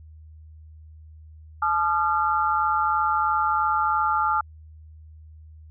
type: tone cluster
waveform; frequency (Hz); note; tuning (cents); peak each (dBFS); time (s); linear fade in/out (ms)
sine; 863 / 1209 / 1372; A5 / D6 / F6; -34 / +50 / -31; -24; 1.62-4.41; 5
effects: added 78 Hz sine -43 dBFS peak until 5.7 s

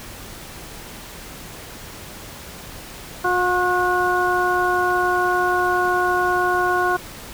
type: harmonic tone with a mistuned harmonic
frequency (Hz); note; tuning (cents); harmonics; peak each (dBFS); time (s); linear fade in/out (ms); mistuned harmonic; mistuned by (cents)
360; F#4; -47; 1 / 2 / 3 / 4; -22 / -22 / -22 / -22; 3.24-6.97; 10; 4; +23
effects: pink hiss -37 dBFS RMS until 7.33 s

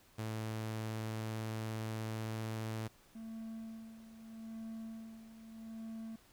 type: tone with pitch glide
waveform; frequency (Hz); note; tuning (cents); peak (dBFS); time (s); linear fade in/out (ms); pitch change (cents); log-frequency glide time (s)
sawtooth; 110 to 110.7; A2 to A2; 0 to +11; -34; 0.18-2.88; 10; +11; 0.45-2.55
type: tone with tremolo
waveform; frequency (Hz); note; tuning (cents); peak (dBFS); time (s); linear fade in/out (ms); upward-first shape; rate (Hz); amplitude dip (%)
triangle; 223.7; A3; +29; -40; 3.15-6.16; 5; sine; 0.8; 70
effects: pink hiss -65 dBFS RMS until 6.32 s

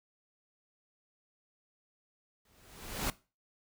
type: noise with exponential growth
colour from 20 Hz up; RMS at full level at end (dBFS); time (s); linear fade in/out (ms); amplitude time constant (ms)
pink; -31; 2.45-3.1; 2; 140
effects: noise-tail reverb RT60 0.3 s tail -19 dB re dry

